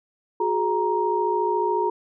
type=tone cluster; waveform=sine; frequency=365.7 / 419.7 / 937 Hz; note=F#4 / G#4 / A#5; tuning=-20 / +18 / +9 cents; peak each=-25 / -25 / -23 dBFS; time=0.4-1.9 s; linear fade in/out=5 ms; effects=none